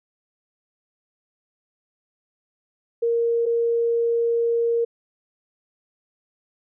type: tone pair in turn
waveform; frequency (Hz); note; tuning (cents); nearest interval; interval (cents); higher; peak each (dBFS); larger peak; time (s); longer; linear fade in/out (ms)
sine; 466.2 / 466.2; A#4 / A#4; 0 / 0; unison; 0; neither; -18 / -18; neither; 3.02-3.46 / 3.46-4.85; second; 10
effects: none